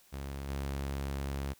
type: tone with level steps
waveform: sawtooth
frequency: 69 Hz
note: C#2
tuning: 7 cents flat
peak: -34 / -30 dBFS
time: 0.12-1.54 s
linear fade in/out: 20 ms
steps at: 0.48 s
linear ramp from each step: 20 ms
effects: white hiss -63 dBFS RMS until 1.59 s